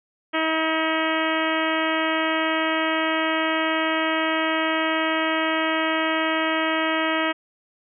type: harmonic tone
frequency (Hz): 319.2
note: D#4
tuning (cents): +44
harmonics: 1 / 2 / 3 / 4 / 5 / 6 / 7 / 8 / 9 / 10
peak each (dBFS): -26 / -27 / -30 / -28 / -31 / -29 / -31 / -34 / -33 / -34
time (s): 0.33-7.33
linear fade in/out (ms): 20
effects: none